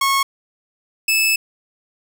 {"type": "tone pair in turn", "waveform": "sawtooth", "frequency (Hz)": [1095, 2615], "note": ["C#6", "E7"], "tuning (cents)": [-22, -15], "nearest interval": "octave + minor third", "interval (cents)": 1507, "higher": "second", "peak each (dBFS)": -11, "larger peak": "neither", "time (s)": [[0.01, 0.23], [1.08, 1.36]], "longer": "second", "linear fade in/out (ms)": 5, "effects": []}